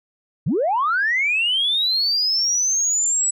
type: linear sweep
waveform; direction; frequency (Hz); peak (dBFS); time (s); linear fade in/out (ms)
sine; up; 108.8 to 7902; -16; 0.46-3.31; 10
effects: tanh soft clip ceiling -12 dBFS